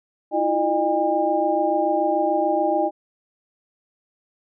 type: tone cluster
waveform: sine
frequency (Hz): 320 / 346.9 / 608 / 807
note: D#4 / F4 / D#5 / G#5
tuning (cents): +49 / -12 / -40 / -50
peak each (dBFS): -25 / -26 / -22 / -22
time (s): 0.31-2.91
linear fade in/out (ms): 50
effects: none